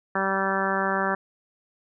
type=harmonic tone; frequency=193.4 Hz; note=G3; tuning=23 cents flat; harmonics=1 / 2 / 3 / 4 / 5 / 6 / 7 / 8 / 9; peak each=-31 / -31 / -31 / -31 / -31 / -31 / -31 / -31 / -31 dBFS; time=0.15-1.15 s; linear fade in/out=5 ms; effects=none